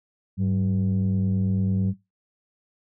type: tone pair together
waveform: sine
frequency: 100.44 / 189.6 Hz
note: G2 / F#3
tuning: +43 / +43 cents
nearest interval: major seventh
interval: 1100 cents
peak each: -21 dBFS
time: 0.37-1.94 s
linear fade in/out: 50 ms
effects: noise-tail reverb RT60 0.2 s tail -18 dB re dry + tanh soft clip ceiling -17 dBFS